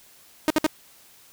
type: tone bursts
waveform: sawtooth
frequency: 310.2 Hz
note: D#4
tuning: 5 cents flat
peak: -13 dBFS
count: 3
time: 0.48-0.665 s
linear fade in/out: 0 ms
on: 23 ms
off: 58 ms
effects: white hiss -53 dBFS RMS until 1.32 s